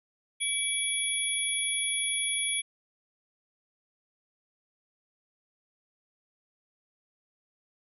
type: tone cluster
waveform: sine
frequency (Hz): 2291 / 3364 / 10360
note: D7 / G#7 / E9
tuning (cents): -44 / +22 / -31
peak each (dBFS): -33 / -32 / -30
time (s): 0.4-2.62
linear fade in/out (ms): 20
effects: none